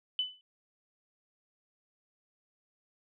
sine tone with exponential decay, 3005 Hz, F#7, 26 cents sharp, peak -25 dBFS, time 0.19-0.41 s, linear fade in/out 1 ms, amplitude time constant 47 ms, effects none

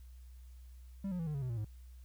triangle tone with pitch steps, 196.1 / 179.82 / 164.9 / 151.21 / 138.66 / 127.16 / 116.6 / 106.92 Hz, G3 / F#3 / E3 / D#3 / C#3 / C3 / A#2 / A2, +1 / -49 / +1 / -49 / +1 / -49 / +1 / -49 cents, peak -33 dBFS, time 1.04-1.648 s, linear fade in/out 5 ms, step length 76 ms, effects added 62 Hz sine -50 dBFS peak until 2.04 s + white hiss -71 dBFS RMS until 2.04 s

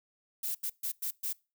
violet noise bursts at uneven times, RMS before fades -34 dBFS, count 5, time 0.43-0.55 / 0.63-0.7 / 0.83-0.92 / 1.02-1.11 / 1.23-1.33 s, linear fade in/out 10 ms, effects noise-tail reverb RT60 0.3 s tail -24 dB re dry

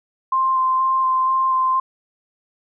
sine tone with vibrato, 1046.5 Hz, C6, in tune, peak -15 dBFS, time 0.32-1.8 s, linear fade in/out 5 ms, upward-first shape square, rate 2.1 Hz, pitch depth 9 cents each way, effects none

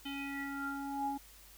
square tone with low-pass filter sweep, 278.3 Hz, C#4, 7 cents sharp, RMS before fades -39 dBFS, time 0.05-1.18 s, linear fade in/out 10 ms, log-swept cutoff 3100 to 710 Hz, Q 7.5, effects added 50 Hz sine -60 dBFS peak until 1.57 s + white hiss -58 dBFS RMS until 1.57 s

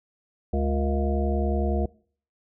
harmonic tone with a mistuned harmonic, 70.6 Hz, C#2, 32 cents sharp, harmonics 1 / 3 / 5 / 7 / 9 / 10, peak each -24 / -29 / -31 / -32 / -34 / -34 dBFS, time 0.53-1.86 s, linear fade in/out 5 ms, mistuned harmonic 7, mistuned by -87 cents, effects noise-tail reverb RT60 0.5 s tail -23 dB re dry

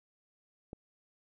click, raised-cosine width 2 ms, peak -29 dBFS, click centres 0.731 s, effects none

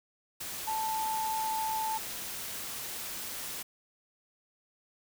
sine tone in noise, 880 Hz, A5, in tune, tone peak -30 dBFS, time 0.67-1.98 s, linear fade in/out 10 ms, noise white, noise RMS -39 dBFS, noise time 0.4-3.63 s, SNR +6 dB, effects none

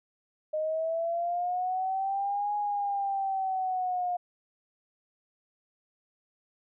sine linear two-way sweep, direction up then down, 614 to 830.6 to 710 Hz, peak -27 dBFS, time 0.53-4.17 s, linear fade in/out 10 ms, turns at 2.55 s, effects none

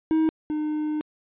triangle tone pair in turn, 317.3 / 304.4 Hz, D#4 / D#4, +34 / -38 cents, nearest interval minor second, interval 72 cents, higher first, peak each -16 / -22 dBFS, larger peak first, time 0.11-0.29 / 0.5-1.01 s, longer second, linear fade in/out 0 ms, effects resampled to 8000 Hz

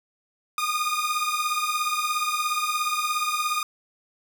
sawtooth beating tone pair, 1217 / 1234 Hz, D#6 / D#6, -39 / -15 cents, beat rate 17 Hz, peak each -23 dBFS, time 0.58-3.63 s, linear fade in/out 2 ms, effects none

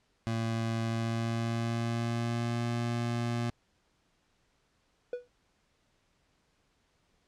25% pulse tone with pitch glide, 113.9 to 118.46 Hz, A#2 to A#2, -40 to +28 cents, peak -26 dBFS, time 0.27-3.5 s, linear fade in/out 0 ms, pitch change +68 cents, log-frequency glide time 0.82-2.65 s
triangle tone with exponential decay, 490.2 Hz, B4, 13 cents flat, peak -27 dBFS, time 5.13-5.28 s, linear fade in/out 2 ms, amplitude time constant 32 ms
effects pink hiss -72 dBFS RMS until 7.27 s + low-pass 7000 Hz 12 dB/octave

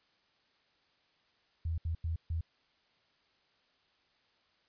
sine tone bursts at uneven times, 82 Hz, E2, 9 cents flat, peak -31 dBFS, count 4, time 1.65-1.78 / 1.85-1.95 / 2.04-2.16 / 2.3-2.41 s, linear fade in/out 5 ms, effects white hiss -71 dBFS RMS until 4.68 s + resampled to 11025 Hz

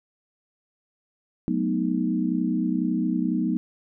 sine chord, B dominant seventh, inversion second, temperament equal with one note detuned, 185 / 217.1 / 246.9 / 311.1 Hz, F#3 / A3 / B3 / D#4, 0 / -23 / 0 / 0 cents, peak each -27 / -29 / -26 / -27 dBFS, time 1.48-3.57 s, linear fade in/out 0 ms, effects none

